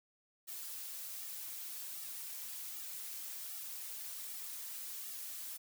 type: noise with flanger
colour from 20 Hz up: blue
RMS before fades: -45 dBFS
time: 0.47-5.58 s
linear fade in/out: 20 ms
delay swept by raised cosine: 1.9 to 5.4 ms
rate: 1.3 Hz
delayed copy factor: -0.7
effects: none